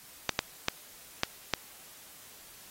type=clicks; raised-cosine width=0.2 ms; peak=-7 dBFS; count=5; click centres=0.293 / 0.391 / 0.684 / 1.234 / 1.537 s; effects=white hiss -52 dBFS RMS until 2.7 s + AAC 48 kbps